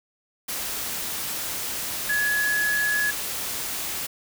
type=tone in noise; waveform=sine; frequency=1690 Hz; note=G#6; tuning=30 cents sharp; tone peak=-21 dBFS; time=2.09-3.11 s; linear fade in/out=10 ms; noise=white; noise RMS=-30 dBFS; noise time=0.48-4.07 s; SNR=+6 dB; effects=none